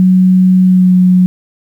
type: tone with pitch glide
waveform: sine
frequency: 185 to 182.56 Hz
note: F#3 to F#3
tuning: 0 to -23 cents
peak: -4 dBFS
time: 0-1.26 s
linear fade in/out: 0 ms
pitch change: -23 cents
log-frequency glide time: 0.63-0.95 s
effects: 7-bit